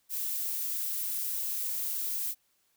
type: noise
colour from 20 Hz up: violet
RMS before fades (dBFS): -33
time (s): 0.09-2.35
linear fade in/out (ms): 50
effects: white hiss -72 dBFS RMS until 2.76 s